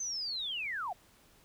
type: linear sweep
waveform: sine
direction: down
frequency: 6272 to 659.3 Hz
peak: -34 dBFS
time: 0-0.93 s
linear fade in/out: 5 ms
effects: pink hiss -63 dBFS RMS until 1.44 s